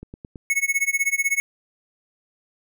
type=click train; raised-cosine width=3 ms; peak=-24 dBFS; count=4; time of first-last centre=0.03-0.358 s; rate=9.15 Hz
type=tone with tremolo; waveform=square; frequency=2200 Hz; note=C#7; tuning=14 cents flat; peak=-17 dBFS; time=0.5-1.4 s; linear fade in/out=0 ms; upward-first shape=sine; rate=16 Hz; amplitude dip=95%
effects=none